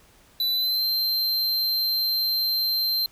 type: tone with pitch glide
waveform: square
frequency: 3983 to 4135 Hz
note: B7 to C8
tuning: +14 to -21 cents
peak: -22 dBFS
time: 0.4-3.06 s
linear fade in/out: 2 ms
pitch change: +65 cents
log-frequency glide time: 0.52-0.84 s
effects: pink hiss -56 dBFS RMS until 3.11 s